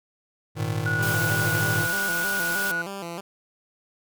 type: chord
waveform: square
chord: Ab suspended second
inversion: none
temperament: just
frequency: 103.83 / 116.8 / 155.74 Hz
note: Ab2 / Bb2 / Eb3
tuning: 0 / +4 / +2 cents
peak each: -30 dBFS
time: 0.55-1.88 s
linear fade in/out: 50 ms
type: tone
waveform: sine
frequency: 1460 Hz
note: F#6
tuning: 24 cents flat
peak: -24 dBFS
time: 0.86-2.82 s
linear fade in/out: 5 ms
type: tone with vibrato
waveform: 10% pulse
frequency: 183.1 Hz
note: F#3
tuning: 18 cents flat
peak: -24 dBFS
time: 0.99-3.21 s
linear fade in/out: 10 ms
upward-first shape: square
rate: 3.2 Hz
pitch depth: 130 cents each way
type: noise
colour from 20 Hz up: white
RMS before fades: -32 dBFS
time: 1.02-2.72 s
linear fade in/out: 10 ms
effects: none